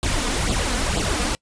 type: noise with flanger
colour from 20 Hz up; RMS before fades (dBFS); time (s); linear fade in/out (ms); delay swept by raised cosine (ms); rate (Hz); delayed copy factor
pink; -22; 0.03-1.35; 0; 0.25 to 4.15; 2.1; +0.7
effects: noise-tail reverb RT60 0.1 s tail -26 dB re dry + resampled to 22050 Hz